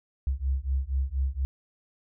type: beating tone pair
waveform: sine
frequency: 65 / 69.2 Hz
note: C2 / C#2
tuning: -11 / -2 cents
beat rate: 4.2 Hz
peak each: -28 dBFS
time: 0.27-1.45 s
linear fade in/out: 0 ms
effects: none